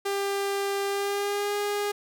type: tone with pitch glide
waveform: sawtooth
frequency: 397.7 to 410.3 Hz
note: G4 to G#4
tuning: +25 to -21 cents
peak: -22 dBFS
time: 0.05-1.92 s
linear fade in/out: 10 ms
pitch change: +54 cents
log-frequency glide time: 0.86-1.56 s
effects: none